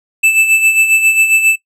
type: tone with tremolo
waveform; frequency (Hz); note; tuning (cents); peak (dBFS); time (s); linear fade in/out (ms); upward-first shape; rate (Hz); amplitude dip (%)
square; 2637; E7; 0; -6; 0.23-1.56; 10; sine; 7.4; 60
effects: noise-tail reverb RT60 0.1 s tail -19 dB re dry + low-pass 12000 Hz 12 dB/octave